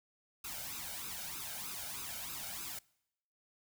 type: noise with flanger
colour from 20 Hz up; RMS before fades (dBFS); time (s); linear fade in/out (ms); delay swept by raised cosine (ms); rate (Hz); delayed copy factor
white; -43; 0.44-2.79; 5; 0.78 to 1.37; 3.2; +0.7
effects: noise-tail reverb RT60 0.8 s tail -24 dB re dry